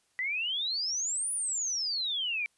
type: exponential two-way sweep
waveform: sine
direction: up then down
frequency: 1954 to 9956 to 2298 Hz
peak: -29 dBFS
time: 0.19-2.46 s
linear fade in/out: 0 ms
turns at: 1.32 s
effects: white hiss -71 dBFS RMS until 2.57 s + resampled to 24000 Hz